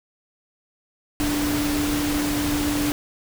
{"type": "tone in noise", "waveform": "sine", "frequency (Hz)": 293.7, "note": "D4", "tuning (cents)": 0, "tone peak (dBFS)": -22, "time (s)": [1.2, 2.92], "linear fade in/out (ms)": 0, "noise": "pink", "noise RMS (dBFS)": -27, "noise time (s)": [1.2, 2.92], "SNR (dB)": 2, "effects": []}